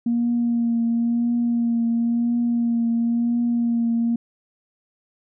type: tone with vibrato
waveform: sine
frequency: 234.9 Hz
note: A#3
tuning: 13 cents sharp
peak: -17 dBFS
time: 0.06-4.16 s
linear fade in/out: 5 ms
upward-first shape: triangle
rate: 0.97 Hz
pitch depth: 26 cents each way
effects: tanh soft clip ceiling -13 dBFS